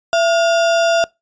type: tone with sample-and-hold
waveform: sine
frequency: 671 Hz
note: E5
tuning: 31 cents sharp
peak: -11 dBFS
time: 0.13-1.04 s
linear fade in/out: 0 ms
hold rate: 2100 Hz
effects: noise-tail reverb RT60 0.2 s tail -24 dB re dry + resampled to 16000 Hz